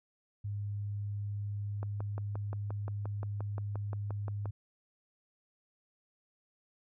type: tone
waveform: sine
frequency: 102.3 Hz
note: G#2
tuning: 26 cents flat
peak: -34 dBFS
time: 0.44-4.51 s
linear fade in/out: 10 ms
type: click train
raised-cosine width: 1 ms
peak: -28 dBFS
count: 16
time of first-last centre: 1.83-4.457 s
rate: 5.71 Hz
effects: none